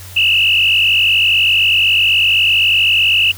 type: tone with frequency modulation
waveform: sine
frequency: 2763 Hz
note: F7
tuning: 19 cents flat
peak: -9 dBFS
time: 0.16-3.32 s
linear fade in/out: 10 ms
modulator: 47.9 Hz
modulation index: 3.3
effects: added 92 Hz sine -33 dBFS peak until 3.37 s + white hiss -36 dBFS RMS until 3.37 s